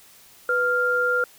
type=tone pair together; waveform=sine; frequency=493.9 / 1396.9 Hz; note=B4 / F6; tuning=0 / 0 cents; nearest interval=octave + tritone; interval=1800 cents; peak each=-24 / -20 dBFS; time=0.49-1.24 s; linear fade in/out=2 ms; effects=white hiss -51 dBFS RMS until 1.38 s